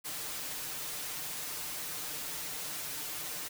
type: noise with comb filter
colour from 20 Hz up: white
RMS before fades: -39 dBFS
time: 0.04-3.49 s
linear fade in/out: 20 ms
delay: 6.6 ms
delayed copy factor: +0.85
effects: none